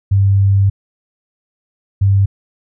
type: tone pair in turn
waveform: sine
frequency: 98.5 / 98.5 Hz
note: G2 / G2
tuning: +9 / +9 cents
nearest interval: unison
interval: 0 cents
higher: neither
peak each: -8 dBFS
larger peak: neither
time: 0.11-0.7 / 2.01-2.26 s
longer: first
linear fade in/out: 10 ms
effects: none